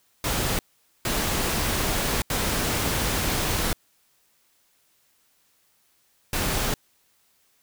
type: noise bursts at uneven times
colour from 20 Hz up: pink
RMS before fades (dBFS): -25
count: 4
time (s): 0.24-0.59 / 1.05-2.22 / 2.3-3.73 / 6.33-6.74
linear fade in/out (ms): 2
effects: white hiss -65 dBFS RMS until 7.62 s